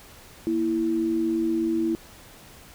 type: tone pair together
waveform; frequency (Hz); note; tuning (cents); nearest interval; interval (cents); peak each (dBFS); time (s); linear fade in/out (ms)
sine; 233.1 / 329.7; A#3 / E4; 0 / 0; tritone; 600; -29 / -22; 0.47-1.95; 0
effects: pink hiss -48 dBFS RMS until 2.74 s